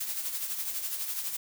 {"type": "noise with tremolo", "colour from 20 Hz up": "blue", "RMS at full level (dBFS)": -32, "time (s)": [0, 1.37], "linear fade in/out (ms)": 10, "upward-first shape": "sine", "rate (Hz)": 12, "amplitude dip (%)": 50, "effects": []}